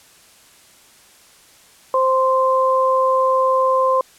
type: tone pair together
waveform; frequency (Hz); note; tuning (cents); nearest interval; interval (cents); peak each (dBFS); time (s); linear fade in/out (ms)
sine; 523.3 / 1042.4; C5 / C6; 0 / -7; octave; 1193; -16; 1.94-4.01; 2
effects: white hiss -49 dBFS RMS until 4.18 s + low-pass 11000 Hz 12 dB/octave